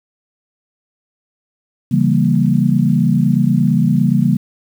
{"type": "chord", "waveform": "sine", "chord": "C# diminished seventh", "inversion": "none", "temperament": "equal with one note detuned", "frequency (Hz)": [138.59, 166.63, 196, 233.1], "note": ["C#3", "E3", "G3", "Bb3"], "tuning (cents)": [0, 19, 0, 0], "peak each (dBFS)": -16, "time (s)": [1.91, 4.37], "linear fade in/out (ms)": 10, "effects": ["7-bit"]}